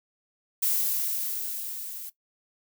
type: noise with level ramp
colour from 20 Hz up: violet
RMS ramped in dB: -24 to -39 dBFS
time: 0.62-2.1 s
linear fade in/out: 10 ms
effects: noise-tail reverb RT60 0.1 s tail -17 dB re dry